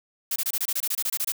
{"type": "noise bursts", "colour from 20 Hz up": "blue", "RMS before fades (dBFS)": -26, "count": 14, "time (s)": [0.31, 1.321], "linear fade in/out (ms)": 5, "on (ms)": 49, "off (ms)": 25, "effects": []}